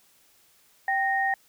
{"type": "tone pair together", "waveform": "sine", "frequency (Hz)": [780, 1855.2], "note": ["G5", "A#6"], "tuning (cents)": [-9, -9], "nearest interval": "octave + minor third", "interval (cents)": 1500, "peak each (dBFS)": -25, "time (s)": [0.88, 1.34], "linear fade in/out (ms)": 2, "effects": ["white hiss -61 dBFS RMS until 1.48 s"]}